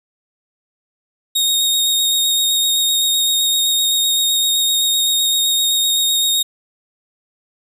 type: tone with vibrato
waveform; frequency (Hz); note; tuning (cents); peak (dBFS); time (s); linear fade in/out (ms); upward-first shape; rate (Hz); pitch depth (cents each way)
sawtooth; 3729; A#7; 0; -11; 1.35-6.43; 10; square; 7.8; 13
effects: none